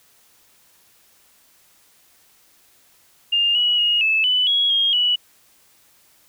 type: tone with pitch steps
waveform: sine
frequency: 2812 / 2923 / 2872 / 2615 / 2993 / 3325 / 3247 / 2944 Hz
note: F7 / F#7 / F7 / E7 / F#7 / G#7 / G#7 / F#7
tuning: +11 / -22 / +48 / -15 / +19 / +1 / -40 / -9 cents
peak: -15 dBFS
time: 3.32-5.16 s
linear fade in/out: 10 ms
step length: 230 ms
effects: white hiss -56 dBFS RMS until 6.28 s

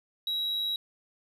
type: tone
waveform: sine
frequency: 3866 Hz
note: B7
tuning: 38 cents flat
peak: -25 dBFS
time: 0.27-0.76 s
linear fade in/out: 2 ms
effects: tanh soft clip ceiling -27 dBFS

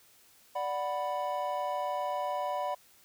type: chord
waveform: triangle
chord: B minor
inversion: first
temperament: equal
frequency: 587.3 / 740 / 987.8 Hz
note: D5 / F#5 / B5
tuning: 0 / 0 / 0 cents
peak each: -33 dBFS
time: 0.55-2.75 s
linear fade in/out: 10 ms
effects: white hiss -61 dBFS RMS until 3.04 s

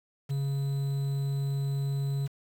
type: tone with quantisation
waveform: triangle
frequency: 138.59 Hz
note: C#3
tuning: in tune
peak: -25 dBFS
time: 0.29-2.28 s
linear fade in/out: 20 ms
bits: 8
effects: none

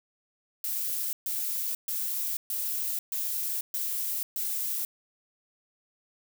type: noise bursts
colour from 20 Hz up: violet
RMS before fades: -31 dBFS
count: 7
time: 0.64-4.85 s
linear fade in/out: 2 ms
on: 490 ms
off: 130 ms
effects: none

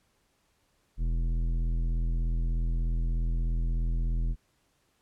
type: tone with tanh clipping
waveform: triangle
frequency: 41.63 Hz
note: E1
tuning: 18 cents sharp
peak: -27 dBFS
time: 0.97-4.36 s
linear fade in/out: 50 ms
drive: 16 dB
effects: pink hiss -71 dBFS RMS until 5.01 s + low-pass 12000 Hz 12 dB/octave

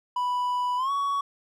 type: tone with pitch glide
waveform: triangle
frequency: 987.8 to 1121.7 Hz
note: B5 to C#6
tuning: 0 to +20 cents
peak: -22 dBFS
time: 0.16-1.21 s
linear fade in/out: 5 ms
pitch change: +220 cents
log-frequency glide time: 0.77-0.91 s
effects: none

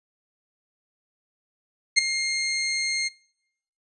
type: tone with ADSR envelope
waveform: 20% pulse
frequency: 2125 Hz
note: C7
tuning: 26 cents sharp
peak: -6 dBFS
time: 1.96-3.09 s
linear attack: 23 ms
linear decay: 10 ms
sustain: -13 dB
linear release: 19 ms
effects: noise-tail reverb RT60 0.8 s tail -25 dB re dry + resampled to 22050 Hz

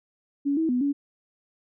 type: tone with pitch steps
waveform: sine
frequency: 282.6 / 322.5 / 248.3 / 283.3 Hz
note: C#4 / E4 / B3 / C#4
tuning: +34 / -38 / +9 / +38 cents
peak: -21 dBFS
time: 0.45-0.93 s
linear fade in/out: 20 ms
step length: 120 ms
effects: none

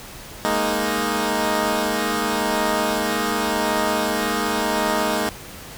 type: chord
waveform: 10% pulse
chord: Ab suspended second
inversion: none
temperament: equal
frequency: 207.7 / 233.1 / 311.1 Hz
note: Ab3 / Bb3 / Eb4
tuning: 0 / 0 / 0 cents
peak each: -16 dBFS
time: 0.45-5.29 s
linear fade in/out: 0 ms
effects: pink hiss -38 dBFS RMS until 5.77 s

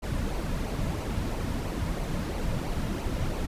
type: noise with flanger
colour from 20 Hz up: brown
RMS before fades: -30 dBFS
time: 0.02-3.47 s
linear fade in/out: 20 ms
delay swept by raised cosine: 0.56 to 2.66 ms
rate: 3 Hz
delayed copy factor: -0.5
effects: resampled to 32000 Hz

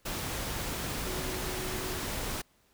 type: tone in noise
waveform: sine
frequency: 370 Hz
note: F#4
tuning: in tune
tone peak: -40 dBFS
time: 1.05-2.02 s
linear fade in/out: 10 ms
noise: pink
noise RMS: -35 dBFS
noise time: 0.05-2.42 s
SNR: -8 dB
effects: pink hiss -67 dBFS RMS until 2.73 s

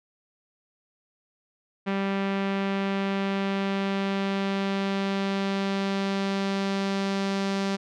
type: tone with low-pass filter sweep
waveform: sawtooth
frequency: 196 Hz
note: G3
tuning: in tune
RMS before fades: -27 dBFS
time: 1.86-7.77 s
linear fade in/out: 20 ms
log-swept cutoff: 2600 to 5100 Hz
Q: 1.3
effects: none

